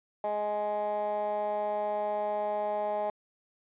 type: tone with band-pass filter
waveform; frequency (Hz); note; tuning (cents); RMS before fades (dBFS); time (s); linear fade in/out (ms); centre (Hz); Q
15% pulse; 208.9; G#3; +10; -31; 0.24-3.1; 2; 730; 6
effects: resampled to 8000 Hz